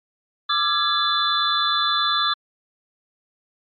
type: tone cluster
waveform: sine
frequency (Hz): 1186 / 1345 / 1674 / 3513 / 4025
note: D6 / E6 / G#6 / A7 / B7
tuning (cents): +17 / +34 / +13 / -3 / +32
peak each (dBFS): -22 / -27 / -28 / -22 / -26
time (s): 0.49-2.34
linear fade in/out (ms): 10
effects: MP3 48 kbps